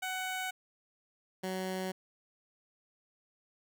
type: tone pair in turn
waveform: 15% pulse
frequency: 747 / 187.08 Hz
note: F#5 / F#3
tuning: +16 / +19 cents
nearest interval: 2 octaves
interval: 2397 cents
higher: first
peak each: -28 dBFS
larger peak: neither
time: 0.02-0.51 / 1.43-1.92 s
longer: neither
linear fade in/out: 10 ms
effects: none